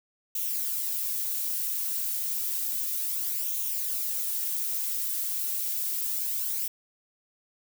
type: noise with flanger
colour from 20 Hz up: violet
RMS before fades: -30 dBFS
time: 0.35-6.68 s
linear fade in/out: 5 ms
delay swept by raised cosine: 0.3 to 3.7 ms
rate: 0.31 Hz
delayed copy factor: +0.5
effects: none